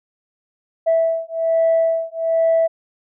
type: beating tone pair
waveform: sine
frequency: 656 / 657.2 Hz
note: E5 / E5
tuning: -9 / -5 cents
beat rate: 1.2 Hz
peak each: -17 dBFS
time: 0.86-2.68 s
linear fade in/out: 20 ms
effects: tanh soft clip ceiling -9 dBFS